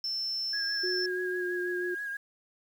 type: tone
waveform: sine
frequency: 5340 Hz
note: E8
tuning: 22 cents sharp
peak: -30 dBFS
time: 0.04-1.06 s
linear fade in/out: 2 ms
type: tone with vibrato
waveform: sine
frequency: 1642 Hz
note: G#6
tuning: 20 cents flat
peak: -33 dBFS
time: 0.53-2.17 s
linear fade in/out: 5 ms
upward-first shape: sine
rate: 6.2 Hz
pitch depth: 31 cents each way
type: tone with pitch glide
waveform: sine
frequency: 364.8 to 357.5 Hz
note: F#4 to F4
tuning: -24 to +41 cents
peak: -31 dBFS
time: 0.83-1.95 s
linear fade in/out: 10 ms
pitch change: -35 cents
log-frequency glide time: 1.3-1.48 s
effects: 9-bit